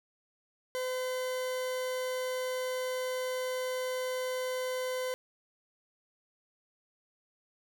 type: tone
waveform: 40% pulse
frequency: 510 Hz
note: C5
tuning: 44 cents flat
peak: -31 dBFS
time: 0.75-5.14 s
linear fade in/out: 0 ms
effects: none